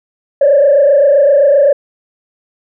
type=tone with frequency modulation; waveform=sine; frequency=567 Hz; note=C#5; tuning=39 cents sharp; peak=-4 dBFS; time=0.41-1.73 s; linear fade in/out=5 ms; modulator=27.7 Hz; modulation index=1.1; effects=tanh soft clip ceiling -1 dBFS